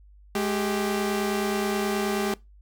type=tone pair together; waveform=sawtooth; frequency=210.7 / 392 Hz; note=G#3 / G4; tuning=+25 / 0 cents; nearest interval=major seventh; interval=1075 cents; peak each=-23 dBFS; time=0.35-2.34 s; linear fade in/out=2 ms; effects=noise-tail reverb RT60 0.2 s tail -21 dB re dry + added 50 Hz sine -49 dBFS peak until 2.61 s